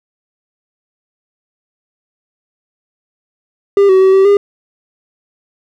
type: tone with pitch steps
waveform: triangle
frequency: 399.4 / 378.1 / 381 / 385.6 / 404.3 Hz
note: G4 / F#4 / G4 / G4 / G#4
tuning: +32 / +38 / -49 / -28 / -46 cents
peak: -3 dBFS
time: 3.77-4.37 s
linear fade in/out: 2 ms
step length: 120 ms
effects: none